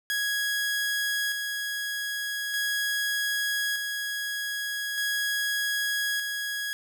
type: tone with tremolo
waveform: sawtooth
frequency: 1661.2 Hz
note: G#6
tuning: in tune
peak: -22 dBFS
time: 0.1-6.73 s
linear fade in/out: 0 ms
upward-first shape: square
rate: 0.41 Hz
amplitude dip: 35%
effects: none